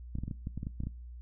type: clicks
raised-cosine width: 5 ms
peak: -24 dBFS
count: 12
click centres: 0.154 / 0.186 / 0.236 / 0.28 / 0.312 / 0.471 / 0.576 / 0.631 / 0.669 / 0.804 / 0.836 / 0.87 s
effects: noise-tail reverb RT60 0.4 s tail -21 dB re dry + added 60 Hz sine -43 dBFS peak until 1.21 s

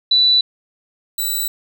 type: tone pair in turn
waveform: sine / 5% pulse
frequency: 3968 / 3952 Hz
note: B7 / B7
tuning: +7 / 0 cents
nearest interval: unison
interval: 7 cents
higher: first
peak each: -10 / -11 dBFS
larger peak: first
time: 0.11-0.41 / 1.18-1.48 s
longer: neither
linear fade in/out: 5 ms
effects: none

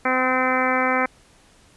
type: harmonic tone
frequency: 257 Hz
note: C4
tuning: 31 cents flat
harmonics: 1 / 2 / 3 / 4 / 5 / 6 / 7 / 8 / 9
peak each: -26 / -25 / -26 / -27 / -25 / -28 / -29 / -27 / -29 dBFS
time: 0.05-1.06 s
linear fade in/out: 5 ms
effects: pink hiss -54 dBFS RMS until 1.76 s + resampled to 24000 Hz

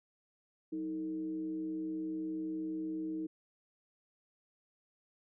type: tone with frequency modulation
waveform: sine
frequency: 315.9 Hz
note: D#4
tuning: 26 cents sharp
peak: -35 dBFS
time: 0.72-3.27 s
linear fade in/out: 10 ms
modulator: 132 Hz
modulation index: 0.37
effects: none

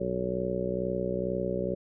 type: harmonic tone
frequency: 62.2 Hz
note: B1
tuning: 13 cents sharp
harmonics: 1 / 2 / 3 / 4 / 5 / 6 / 7 / 8 / 9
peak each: -43 / -40 / -34 / -41 / -42 / -34 / -35 / -42 / -33 dBFS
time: 0-1.75 s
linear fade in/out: 10 ms
effects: none

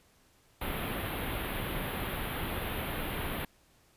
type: band-stop noise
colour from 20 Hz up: pink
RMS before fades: -35 dBFS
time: 0.61-3.45 s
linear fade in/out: 5 ms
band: 3600 to 11000 Hz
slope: 48 dB/octave
effects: pink hiss -65 dBFS RMS until 3.96 s + resampled to 32000 Hz

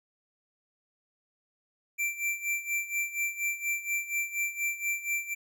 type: tone with tremolo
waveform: square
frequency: 2349 Hz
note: D7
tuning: in tune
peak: -27 dBFS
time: 1.98-5.35 s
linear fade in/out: 20 ms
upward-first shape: sine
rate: 4.2 Hz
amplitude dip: 80%
effects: none

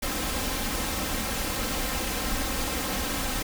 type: noise with comb filter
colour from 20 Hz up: pink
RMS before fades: -29 dBFS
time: 0.02-3.43 s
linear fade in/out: 10 ms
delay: 3.8 ms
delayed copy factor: +0.6
effects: none

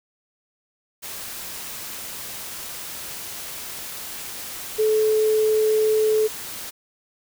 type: tone in noise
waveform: sine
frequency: 433.2 Hz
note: A4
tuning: 27 cents flat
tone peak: -16 dBFS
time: 4.78-6.28 s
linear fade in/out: 20 ms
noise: white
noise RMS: -34 dBFS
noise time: 1.02-6.71 s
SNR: +15 dB
effects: none

